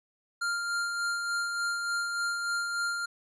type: tone with tremolo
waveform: square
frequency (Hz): 1396.9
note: F6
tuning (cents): 0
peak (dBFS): -28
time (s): 0.41-3.06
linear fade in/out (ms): 10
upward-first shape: sine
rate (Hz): 3.4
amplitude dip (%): 35
effects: resampled to 22050 Hz